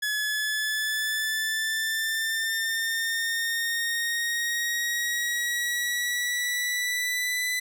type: linear sweep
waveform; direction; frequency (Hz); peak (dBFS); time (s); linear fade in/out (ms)
sawtooth; up; 1700 to 1999; -22; 0.02-7.6; 10
effects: none